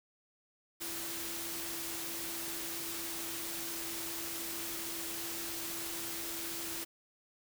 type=tone in noise; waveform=sine; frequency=334.5 Hz; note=E4; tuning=25 cents sharp; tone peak=-47 dBFS; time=0.8-6.85 s; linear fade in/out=20 ms; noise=white; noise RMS=-40 dBFS; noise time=0.8-6.85 s; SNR=-10 dB; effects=none